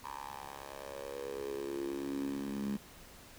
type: tone with high-pass filter sweep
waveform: 10% pulse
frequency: 69.3 Hz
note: C#2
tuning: in tune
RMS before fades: -40 dBFS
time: 0.04-2.77 s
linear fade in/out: 5 ms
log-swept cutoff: 960 to 200 Hz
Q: 6.4
effects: pink hiss -55 dBFS RMS until 3.38 s